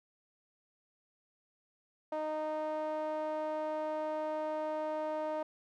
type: tone with band-pass filter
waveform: sawtooth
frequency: 308.8 Hz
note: D#4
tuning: 13 cents flat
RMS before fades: -36 dBFS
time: 2.12-5.43 s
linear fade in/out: 5 ms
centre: 740 Hz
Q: 7.4
effects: none